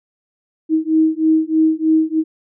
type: beating tone pair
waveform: sine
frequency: 315.5 / 318.7 Hz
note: D#4 / D#4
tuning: +24 / +42 cents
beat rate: 3.2 Hz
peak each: -15 dBFS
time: 0.69-2.24 s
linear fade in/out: 50 ms
effects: none